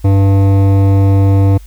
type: tone with hard clipping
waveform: sine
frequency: 98 Hz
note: G2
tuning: in tune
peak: -8 dBFS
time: 0.04-1.58 s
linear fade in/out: 10 ms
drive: 14 dB
effects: added 50 Hz sine -31 dBFS peak until 1.66 s + white hiss -47 dBFS RMS until 1.66 s